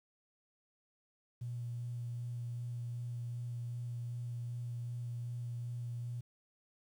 triangle tone with vibrato, 120 Hz, B2, 49 cents flat, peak -34 dBFS, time 1.41-6.21 s, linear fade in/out 10 ms, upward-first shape sine, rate 2.6 Hz, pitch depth 9 cents each way, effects tanh soft clip ceiling -36 dBFS + 11-bit

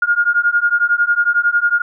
sine beating tone pair, 1416 / 1427 Hz, F6 / F6, +23 / +37 cents, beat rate 11 Hz, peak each -15 dBFS, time 0.02-1.82 s, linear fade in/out 5 ms, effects none

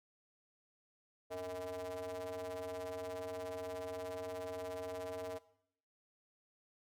square ring-modulated tone, 90.1 Hz, F#2, 45 cents flat, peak -38 dBFS, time 1.3-5.39 s, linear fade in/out 20 ms, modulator 549 Hz, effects noise-tail reverb RT60 0.7 s tail -18 dB re dry + MP3 96 kbps

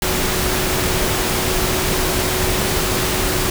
sine tone in noise, 370 Hz, F#4, in tune, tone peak -25 dBFS, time 0.02-3.5 s, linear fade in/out 2 ms, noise pink, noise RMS -19 dBFS, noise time 0.02-3.5 s, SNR -9 dB, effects none

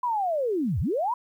sine linear two-way sweep, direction down then up, 1014 to 65.41 to 1014 Hz, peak -23 dBFS, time 0.03-1.14 s, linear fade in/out 5 ms, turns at 0.8 s, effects 10-bit

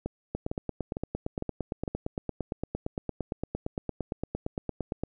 two click trains, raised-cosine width 2 ms, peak -17 / -18 dBFS, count 42 / 5, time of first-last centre 0.35-5.036 / 0.06-1.878 s, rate 8.75 / 2.2 Hz, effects none

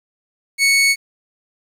sawtooth tone, 2216 Hz, C#7, 1 cent flat, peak -8 dBFS, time 0.58-0.96 s, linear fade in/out 50 ms, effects low-pass 12000 Hz 12 dB/octave + 8-bit

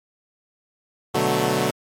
10% pulse chord, B minor seventh, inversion none, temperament equal, 123.47 / 146.83 / 185 / 220 Hz, B2 / D3 / F#3 / A3, 0 / 0 / 0 / 0 cents, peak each -17 dBFS, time 1.14-1.71 s, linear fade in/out 10 ms, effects MP3 64 kbps

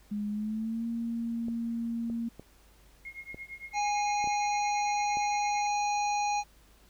sine tone with pitch glide, 207.7 to 231.8 Hz, G#3 to A#3, 0 to -10 cents, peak -30 dBFS, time 0.11-2.29 s, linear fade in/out 10 ms, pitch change +190 cents, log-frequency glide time 0.3-0.86 s
clicks, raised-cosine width 2 ms, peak -30 dBFS, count 7, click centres 1.484 / 2.1 / 2.396 / 3.345 / 4.242 / 4.274 / 5.171 s
sine tone with tremolo, 2149 Hz, C7, 46 cents sharp, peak -37 dBFS, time 3.05-5.67 s, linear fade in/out 2 ms, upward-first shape triangle, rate 8.8 Hz, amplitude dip 100%
harmonic tone, 825 Hz, G#5, 12 cents flat, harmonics 1 / 3 / 5 / 7 / 8, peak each -27 / -37 / -42 / -44 / -43 dBFS, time 3.73-6.44 s, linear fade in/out 50 ms
effects added 50 Hz sine -59 dBFS peak until 6.89 s + pink hiss -62 dBFS RMS until 6.89 s

